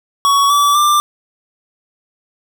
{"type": "tone with pitch steps", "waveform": "square", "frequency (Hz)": [1121, 1152.5, 1184.9], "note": ["C#6", "D6", "D6"], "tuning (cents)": [19, -33, 15], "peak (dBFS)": -10, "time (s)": [0.25, 1], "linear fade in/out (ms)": 0, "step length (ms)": 250, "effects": []}